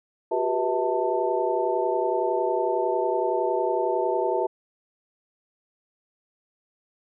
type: tone cluster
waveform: sine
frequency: 364.3 / 395.2 / 485.2 / 648 / 889 Hz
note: F#4 / G4 / B4 / E5 / A5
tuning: -27 / +14 / -31 / -30 / +18 cents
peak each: -28 dBFS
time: 0.31-4.47 s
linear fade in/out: 10 ms
effects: none